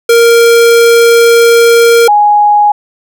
square / sine tone pair in turn, 466.2 / 830.7 Hz, A#4 / G#5, 0 / 0 cents, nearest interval minor seventh, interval 1000 cents, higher second, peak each -3 dBFS, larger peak neither, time 0.09-2.08 / 2.08-2.72 s, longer first, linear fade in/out 5 ms, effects none

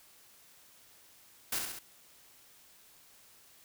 white noise with echo, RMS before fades -33 dBFS, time 1.52-1.59 s, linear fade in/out 5 ms, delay 67 ms, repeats 3, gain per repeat -4 dB, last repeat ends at 1.791 s, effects white hiss -60 dBFS RMS until 3.64 s

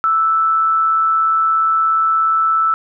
sine tone with amplitude modulation, 1320 Hz, E6, 2 cents sharp, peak -10 dBFS, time 0.04-2.74 s, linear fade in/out 0 ms, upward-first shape sine, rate 157 Hz, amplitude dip 35%, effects none

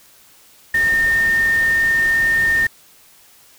sine tone in noise, 1822 Hz, A#6, 40 cents flat, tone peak -13 dBFS, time 0.74-2.67 s, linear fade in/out 5 ms, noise pink, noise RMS -31 dBFS, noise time 0.74-2.67 s, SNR +15 dB, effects white hiss -49 dBFS RMS until 3.58 s

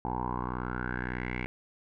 10% pulse tone with low-pass filter sweep, 61.74 Hz, B1, in tune, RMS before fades -34 dBFS, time 0.05-1.46 s, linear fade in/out 0 ms, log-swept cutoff 840 to 2300 Hz, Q 6.8, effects none

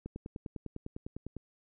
click train, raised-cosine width 3 ms, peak -27 dBFS, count 14, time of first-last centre 0.06-1.367 s, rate 9.95 Hz, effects none

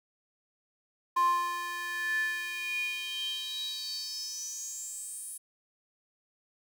square tone with high-pass filter sweep, 349.2 Hz, F4, in tune, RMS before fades -34 dBFS, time 1.16-5.38 s, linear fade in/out 10 ms, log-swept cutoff 1000 to 9900 Hz, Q 8.7, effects none

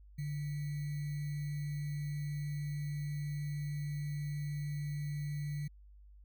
sine tone with sample-and-hold, 146.83 Hz, D3, in tune, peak -35 dBFS, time 0.18-5.68 s, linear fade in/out 10 ms, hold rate 2100 Hz, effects added 50 Hz sine -54 dBFS peak until 6.24 s

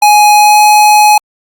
square tone with pitch glide, 836 to 841.8 Hz, G#5 to G#5, +11 to +23 cents, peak -3 dBFS, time 0.02-1.18 s, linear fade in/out 5 ms, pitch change +12 cents, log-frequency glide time 0.33-0.59 s, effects Opus 48 kbps

